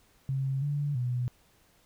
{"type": "tone with pitch steps", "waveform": "sine", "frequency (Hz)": [134.7, 144.8, 123.8], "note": ["C#3", "D3", "B2"], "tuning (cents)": [-49, -24, 5], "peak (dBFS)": -27, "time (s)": [0.29, 1.28], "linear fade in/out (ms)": 0, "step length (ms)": 330, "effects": ["pink hiss -64 dBFS RMS until 1.85 s"]}